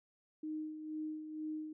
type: tone with tremolo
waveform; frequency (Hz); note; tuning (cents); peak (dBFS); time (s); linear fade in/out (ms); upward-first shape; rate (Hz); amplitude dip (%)
sine; 309.6; D#4; -9; -37; 0.43-1.73; 5; sine; 2.1; 55
effects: none